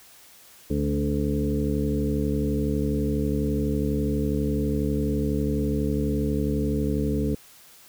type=harmonic tone with a mistuned harmonic; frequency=72.1 Hz; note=D2; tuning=31 cents flat; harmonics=1 / 2 / 3 / 4 / 6 / 7; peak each=-28 / -29 / -28 / -28 / -30 / -36 dBFS; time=0.7-7.35 s; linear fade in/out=5 ms; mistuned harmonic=2; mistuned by=+23 cents; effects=white hiss -51 dBFS RMS until 7.88 s

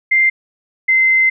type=tone pair in turn; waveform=sine; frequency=2093 / 2069 Hz; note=C7 / C7; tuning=0 / -20 cents; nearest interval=unison; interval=20 cents; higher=first; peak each=-9 dBFS; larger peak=neither; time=0.11-0.3 / 0.88-1.3 s; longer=second; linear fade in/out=10 ms; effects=none

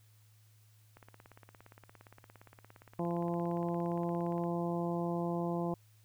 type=click train; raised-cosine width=0.5 ms; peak=-38 dBFS; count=61; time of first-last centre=0.97-4.438 s; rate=17.3 Hz
type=harmonic tone; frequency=171.7 Hz; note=F3; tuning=29 cents flat; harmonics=1 / 2 / 3 / 4 / 5 / 6; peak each=-35 / -37 / -41 / -41 / -44 / -46 dBFS; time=2.99-5.74 s; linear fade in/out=2 ms
effects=added 107 Hz sine -61 dBFS peak until 6.04 s + white hiss -70 dBFS RMS until 6.04 s

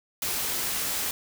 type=noise; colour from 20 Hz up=white; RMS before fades=-29 dBFS; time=0.22-1.11 s; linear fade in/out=2 ms; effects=none

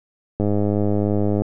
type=click train; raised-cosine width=2 ms; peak=-8 dBFS; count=106; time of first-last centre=0.4-1.419 s; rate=103 Hz; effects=none

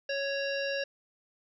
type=harmonic tone with a mistuned harmonic; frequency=554.4 Hz; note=C#5; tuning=in tune; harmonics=1 / 3 / 5 / 7 / 9 / 10; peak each=-32 / -36 / -38 / -45 / -45 / -42 dBFS; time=0.09-0.84 s; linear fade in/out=5 ms; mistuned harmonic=9; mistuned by=-69 cents; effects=none

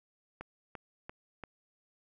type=click train; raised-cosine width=0.5 ms; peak=-27 dBFS; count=4; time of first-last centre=0.41-1.437 s; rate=2.92 Hz; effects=none

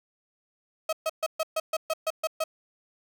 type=tone bursts; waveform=35% pulse; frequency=638 Hz; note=D#5; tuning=43 cents sharp; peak=-23 dBFS; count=10; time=0.89-2.44 s; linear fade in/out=5 ms; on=38 ms; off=130 ms; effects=none

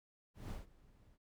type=noise with ADSR envelope; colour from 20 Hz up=brown; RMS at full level=-42 dBFS; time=0.34-1.18 s; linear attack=170 ms; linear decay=150 ms; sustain=-23 dB; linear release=39 ms; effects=none

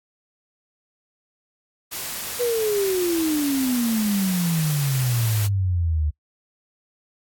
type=noise; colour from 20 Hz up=white; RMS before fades=-30 dBFS; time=1.91-5.48 s; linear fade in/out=20 ms
type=exponential sweep; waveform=sine; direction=down; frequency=493.9 to 73.5 Hz; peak=-19 dBFS; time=2.39-6.11 s; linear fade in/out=20 ms
effects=noise-tail reverb RT60 0.1 s tail -22 dB re dry + AAC 64 kbps

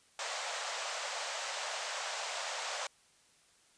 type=band-pass noise; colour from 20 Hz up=pink; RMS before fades=-39 dBFS; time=0.19-2.87 s; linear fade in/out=2 ms; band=540 to 8100 Hz; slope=48 dB/octave; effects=white hiss -66 dBFS RMS until 3.77 s + resampled to 22050 Hz

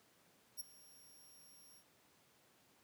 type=tone with ADSR envelope; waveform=5% pulse; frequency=5588 Hz; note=F8; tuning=in tune; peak=-34 dBFS; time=0.57-1.84 s; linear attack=32 ms; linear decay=15 ms; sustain=-21 dB; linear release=70 ms; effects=pink hiss -70 dBFS RMS until 2.83 s + high-pass 150 Hz 12 dB/octave

